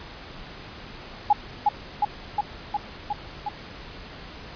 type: tone with echo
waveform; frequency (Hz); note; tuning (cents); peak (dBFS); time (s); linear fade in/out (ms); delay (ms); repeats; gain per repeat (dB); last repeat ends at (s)
sine; 830.6; G#5; 0; -13; 1.3-1.33; 5; 360; 6; -2; 3.49
effects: pink hiss -41 dBFS RMS until 4.55 s + resampled to 11025 Hz